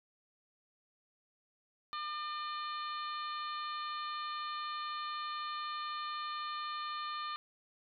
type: harmonic tone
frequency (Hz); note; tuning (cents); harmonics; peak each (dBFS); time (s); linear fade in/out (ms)
602; D5; +43; 2 / 3 / 4 / 5 / 6 / 7; -38 / -49 / -52 / -51 / -49 / -49; 1.93-7.36; 0
effects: none